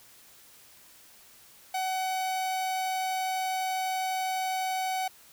45% pulse tone, 752 Hz, F#5, 28 cents sharp, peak -28 dBFS, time 1.74-5.08 s, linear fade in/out 5 ms, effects white hiss -55 dBFS RMS until 5.32 s

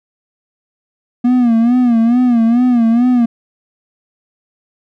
triangle tone with vibrato, 238.5 Hz, A#3, 40 cents sharp, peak -6 dBFS, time 1.24-3.26 s, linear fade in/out 10 ms, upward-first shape sine, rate 2.3 Hz, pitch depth 95 cents each way, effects none

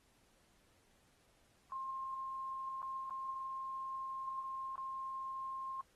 sine tone with dropouts, 1062 Hz, C6, 25 cents sharp, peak -40 dBFS, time 1.72-5.81 s, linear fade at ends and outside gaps 1 ms, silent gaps 2.819-2.828 / 3.097-3.107 / 4.757-4.779 s, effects pink hiss -72 dBFS RMS until 5.95 s + AAC 32 kbps

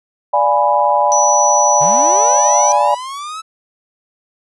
sine chord, D diminished seventh, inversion none, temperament equal, 587.3 / 698.5 / 830.6 / 987.8 Hz, D5 / F5 / Ab5 / Cb6, 0 / 0 / 0 / 0 cents, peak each -16 / -20 / -14 / -15 dBFS, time 0.33-2.95 s, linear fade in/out 10 ms
sine tone, 5920 Hz, F#8, in tune, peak -14 dBFS, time 1.12-2.72 s, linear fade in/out 0 ms
45% pulse linear sweep, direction up, 124.7 to 1318.5 Hz, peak -24 dBFS, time 1.8-3.42 s, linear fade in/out 20 ms
effects resampled to 24000 Hz

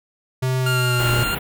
square tone with pitch glide, 129.3 to 120.64 Hz, C3 to B2, -20 to -40 cents, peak -19 dBFS, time 0.42-1.24 s, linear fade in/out 10 ms, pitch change -120 cents, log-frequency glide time 0.6-1.11 s
25% pulse tone with vibrato, 1396.9 Hz, F6, in tune, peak -18 dBFS, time 0.66-1.35 s, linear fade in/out 5 ms, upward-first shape sine, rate 6.1 Hz, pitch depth 10 cents each way
pink band-stop noise, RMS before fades -26 dBFS, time 0.99-1.39 s, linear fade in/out 10 ms, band 3500 to 11000 Hz, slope 48 dB/octave
effects none

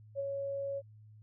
sine tone with ADSR envelope, 555 Hz, C#5, 2 cents sharp, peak -31 dBFS, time 0.15-0.82 s, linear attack 43 ms, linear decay 25 ms, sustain -3 dB, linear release 43 ms, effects added 107 Hz sine -53 dBFS peak until 1.22 s

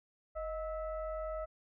sine tone with frequency modulation, 628 Hz, D#5, 16 cents sharp, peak -36 dBFS, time 0.35-1.46 s, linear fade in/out 20 ms, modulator 674 Hz, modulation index 0.79, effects none

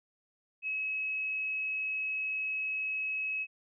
sine tone, 2567 Hz, E7, 47 cents flat, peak -31 dBFS, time 0.62-3.47 s, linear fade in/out 50 ms, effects none

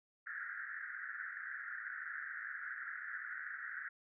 pink band-pass noise, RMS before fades -45 dBFS, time 0.26-3.89 s, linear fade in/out 10 ms, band 1400 to 1900 Hz, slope 96 dB/octave, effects none

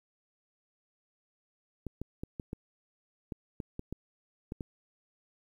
clicks, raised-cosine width 3 ms, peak -24 dBFS, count 11, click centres 1.867 / 2.016 / 2.235 / 2.398 / 2.531 / 3.322 / 3.602 / 3.794 / 3.926 / 4.521 / 4.608 s, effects 10-bit

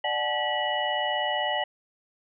sine tone cluster, 594 / 743 / 859 / 1942 / 2937 Hz, D5 / F#5 / A5 / B6 / F#7, +20 / +7 / -42 / -30 / -13 cents, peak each -31 dBFS, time 0.04-1.64 s, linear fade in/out 5 ms, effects none

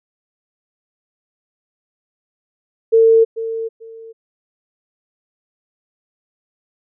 sine tone with echo, 451.5 Hz, A4, 45 cents sharp, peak -7 dBFS, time 2.92-3.25 s, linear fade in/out 20 ms, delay 440 ms, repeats 2, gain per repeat -13 dB, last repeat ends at 4.13 s, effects none

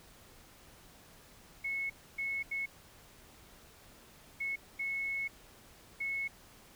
sine tone bursts at uneven times, 2193 Hz, C#7, 19 cents flat, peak -33 dBFS, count 6, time 1.64-1.9 / 2.18-2.43 / 2.51-2.66 / 4.4-4.56 / 4.79-5.28 / 6-6.28 s, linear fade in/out 10 ms, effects pink hiss -58 dBFS RMS until 6.75 s

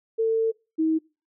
sine tone pair in turn, 448.7 / 318.6 Hz, A4 / D#4, +34 / +41 cents, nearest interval tritone, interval 593 cents, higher first, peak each -19 dBFS, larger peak neither, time 0.18-0.52 / 0.78-0.99 s, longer first, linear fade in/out 20 ms, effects noise-tail reverb RT60 0.3 s tail -23 dB re dry

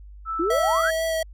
sine tone, 1318.5 Hz, E6, in tune, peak -25 dBFS, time 0.25-0.91 s, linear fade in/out 50 ms
sine exponential sweep, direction up, 311.1 to 1760 Hz, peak -21 dBFS, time 0.39-0.91 s, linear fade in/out 10 ms
square tone with vibrato, 649 Hz, E5, 27 cents flat, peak -23 dBFS, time 0.5-1.23 s, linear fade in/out 5 ms, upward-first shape sine, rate 4.1 Hz, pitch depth 13 cents each way
effects added 50 Hz sine -40 dBFS peak until 1.33 s

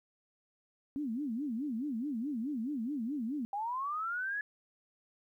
sine tone with vibrato, 257 Hz, C4, 31 cents flat, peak -33 dBFS, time 0.96-3.45 s, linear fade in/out 0 ms, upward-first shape sine, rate 4.7 Hz, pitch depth 280 cents each way
sine linear sweep, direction up, 784 to 1710 Hz, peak -33 dBFS, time 3.53-4.41 s, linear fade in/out 2 ms
effects 12-bit

